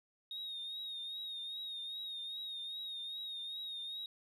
sine tone with vibrato, 3729 Hz, A#7, in tune, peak -39 dBFS, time 0.31-4.06 s, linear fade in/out 2 ms, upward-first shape triangle, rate 2.5 Hz, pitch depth 60 cents each way, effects tanh soft clip ceiling -38 dBFS

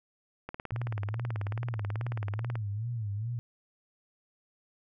click train, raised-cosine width 0.5 ms, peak -23 dBFS, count 39, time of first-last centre 0.49-2.555 s, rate 18.4 Hz
sine tone with vibrato, 110 Hz, A2, in tune, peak -31 dBFS, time 0.72-3.39 s, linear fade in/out 0 ms, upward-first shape sine, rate 2.4 Hz, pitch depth 160 cents each way
effects none

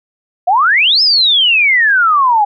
sine exponential two-way sweep, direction up then down, 678 to 5274 to 803 Hz, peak -7 dBFS, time 0.47-2.45 s, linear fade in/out 10 ms, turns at 1.02 s, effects none

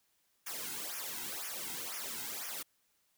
white noise with flanger, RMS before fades -41 dBFS, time 0.46-2.63 s, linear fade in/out 10 ms, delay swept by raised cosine 0.24 to 1.74 ms, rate 2 Hz, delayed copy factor -0.9, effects white hiss -75 dBFS RMS until 3.17 s

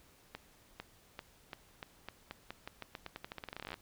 accelerating click train, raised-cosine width 0.3 ms, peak -26 dBFS, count 29, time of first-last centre 0.35-3.741 s, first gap 450 ms, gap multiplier 0.87, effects pink hiss -64 dBFS RMS until 3.81 s

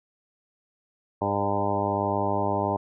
harmonic tone with a mistuned harmonic, 101.3 Hz, G#2, 43 cents flat, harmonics 1 / 2 / 3 / 4 / 5 / 6 / 7 / 8 / 9 / 10, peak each -32 / -33 / -33 / -32 / -36 / -30 / -34 / -31 / -30 / -35 dBFS, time 1.21-2.77 s, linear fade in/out 10 ms, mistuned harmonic 6, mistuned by -18 cents, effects none

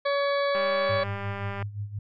harmonic tone, 564 Hz, C#5, 30 cents sharp, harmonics 1 / 2 / 3 / 4 / 6 / 7 / 8, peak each -24 / -30 / -34 / -36 / -40 / -41 / -42 dBFS, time 0.05-1.04 s, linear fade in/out 10 ms
click train, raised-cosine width 0.5 ms, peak -21 dBFS, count 215, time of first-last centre 0.55-1.625 s, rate 199 Hz
sine tone with tremolo, 102.8 Hz, G#2, 17 cents flat, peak -28 dBFS, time 0.89-1.99 s, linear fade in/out 5 ms, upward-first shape sine, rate 5.7 Hz, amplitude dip 75%
effects none

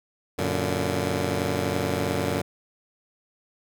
10% pulse chord, Gb augmented, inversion none, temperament just, 92.5 / 115.62 / 144.53 Hz, Gb2 / Bb2 / D3, 0 / -14 / -27 cents, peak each -19 / -23 / -21 dBFS, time 0.38-2.42 s, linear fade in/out 10 ms, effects none

